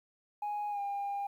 sine tone with pitch glide, 830 to 803.6 Hz, G#5 to G5, -1 to +43 cents, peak -31 dBFS, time 0.42-1.27 s, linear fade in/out 5 ms, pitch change -56 cents, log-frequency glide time 0.7-0.8 s, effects tanh soft clip ceiling -31 dBFS + 11-bit

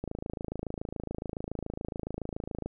click train, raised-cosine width 2 ms, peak -21 dBFS, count 72, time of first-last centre 0.04-2.66 s, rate 27.1 Hz, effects none

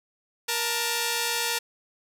5% pulse tone pair together, 471.5 / 890 Hz, A#4 / A5, +20 / +20 cents, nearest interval major seventh, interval 1100 cents, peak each -16 dBFS, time 0.48-1.59 s, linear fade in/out 10 ms, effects none

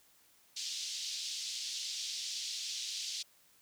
white band-pass noise, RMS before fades -40 dBFS, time 0.56-3.23 s, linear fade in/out 10 ms, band 3300 to 5900 Hz, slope 24 dB/octave, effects white hiss -66 dBFS RMS until 3.61 s

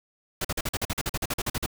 pink noise bursts, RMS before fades -28 dBFS, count 16, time 0.41-1.662 s, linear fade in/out 5 ms, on 37 ms, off 44 ms, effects none

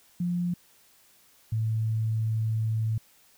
sine tone pair in turn, 175.9 / 110.81 Hz, F3 / A2, +13 / +13 cents, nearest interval minor sixth, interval 800 cents, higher first, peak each -25 / -24 dBFS, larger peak second, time 0.2-0.54 / 1.52-2.98 s, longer second, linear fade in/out 5 ms, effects white hiss -60 dBFS RMS until 3.37 s

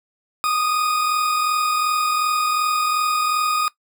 40% pulse tone pair together, 1198.3 / 1241 Hz, D6 / D#6, +34 / -5 cents, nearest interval minor second, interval 61 cents, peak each -28 / -18 dBFS, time 0.44-3.68 s, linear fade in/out 0 ms, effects noise-tail reverb RT60 0.1 s tail -18 dB re dry

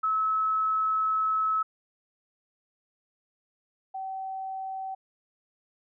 sine tone pair in turn, 1295 / 766 Hz, E6 / G5, -31 / -40 cents, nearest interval major sixth, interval 909 cents, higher first, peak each -23 / -32 dBFS, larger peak first, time 0.03-1.63 / 3.94-4.95 s, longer first, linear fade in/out 10 ms, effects none

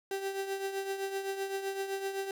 35% pulse tone with tremolo, 390 Hz, G4, 9 cents flat, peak -29 dBFS, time 0.11-2.31 s, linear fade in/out 2 ms, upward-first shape triangle, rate 7.8 Hz, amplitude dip 65%, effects none

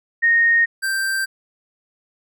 sine / square tone pair in turn, 1855 / 1569.3 Hz, A#6 / G6, -9 / +1 cents, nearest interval minor third, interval 290 cents, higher first, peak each -12 / -20 dBFS, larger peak first, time 0.22-0.66 / 0.82-1.26 s, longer neither, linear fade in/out 20 ms, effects none

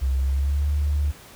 sine tone with pitch glide, 66.2 to 73.03 Hz, C2 to D2, +21 to -9 cents, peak -19 dBFS, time 0.01-1.12 s, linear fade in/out 20 ms, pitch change +170 cents, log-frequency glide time 0.19-0.67 s, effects pink hiss -46 dBFS RMS until 1.35 s

